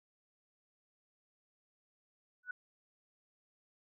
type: tone with exponential growth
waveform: sine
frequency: 1480 Hz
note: F#6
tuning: in tune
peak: -34 dBFS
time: 2.43-2.51 s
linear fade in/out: 5 ms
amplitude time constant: 16 ms
effects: none